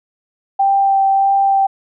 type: tone with vibrato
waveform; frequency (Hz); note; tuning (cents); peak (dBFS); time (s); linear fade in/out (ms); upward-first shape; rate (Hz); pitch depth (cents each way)
sine; 784; G5; 0; -10; 0.59-1.67; 10; sine; 1.6; 10
effects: none